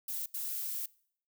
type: noise bursts at uneven times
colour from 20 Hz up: violet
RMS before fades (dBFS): -37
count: 2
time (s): 0.08-0.26 / 0.34-0.86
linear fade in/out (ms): 5
effects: noise-tail reverb RT60 0.6 s tail -23 dB re dry